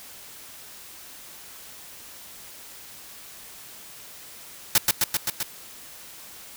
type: noise with echo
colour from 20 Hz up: white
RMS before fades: -17 dBFS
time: 4.75-4.78 s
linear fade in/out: 2 ms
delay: 130 ms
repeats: 5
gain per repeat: -2 dB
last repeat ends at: 5.43 s
effects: white hiss -44 dBFS RMS until 6.56 s